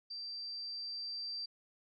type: tone with level ramp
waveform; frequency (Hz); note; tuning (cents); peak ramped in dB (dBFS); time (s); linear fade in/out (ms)
sine; 4690; D8; -3; -41 to -38; 0.1-1.46; 10
effects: none